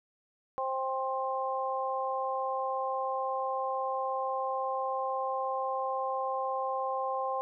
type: harmonic tone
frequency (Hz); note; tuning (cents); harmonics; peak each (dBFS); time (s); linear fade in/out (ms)
263.7; C4; +14; 2 / 3 / 4; -34 / -34 / -34; 0.58-7.41; 0
effects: none